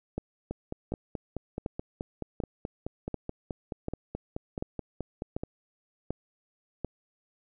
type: two click trains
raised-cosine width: 2 ms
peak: -18 / -20 dBFS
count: 10 / 24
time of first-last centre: 0.18-6.847 / 0.51-5.435 s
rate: 1.35 / 4.67 Hz
effects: none